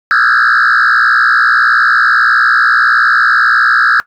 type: tone with frequency modulation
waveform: sine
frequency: 1496 Hz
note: F#6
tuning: 19 cents sharp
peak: -3 dBFS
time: 0.11-4 s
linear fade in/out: 0 ms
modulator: 60.8 Hz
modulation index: 3.5
effects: noise-tail reverb RT60 0.1 s tail -19 dB re dry + tanh soft clip ceiling -5 dBFS